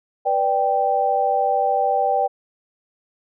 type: chord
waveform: sine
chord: G major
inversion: first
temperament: equal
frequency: 493.9 / 587.3 / 784 Hz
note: B4 / D5 / G5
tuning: 0 / 0 / 0 cents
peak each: -24 / -23 / -18 dBFS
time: 0.25-2.28 s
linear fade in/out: 20 ms
effects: none